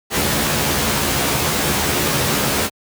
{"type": "noise with comb filter", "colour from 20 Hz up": "pink", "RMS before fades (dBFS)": -18, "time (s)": [0.1, 2.7], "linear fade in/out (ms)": 50, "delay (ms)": 14, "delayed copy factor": 0.95, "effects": ["high-pass 80 Hz 12 dB/octave"]}